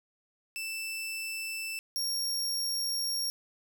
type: tone pair in turn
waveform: sawtooth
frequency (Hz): 2652 / 5561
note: E7 / F8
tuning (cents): +10 / -8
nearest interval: octave + minor second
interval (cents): 1282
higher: second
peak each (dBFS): -31 / -27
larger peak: second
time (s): 0.56-1.79 / 1.96-3.3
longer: second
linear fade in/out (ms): 0
effects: none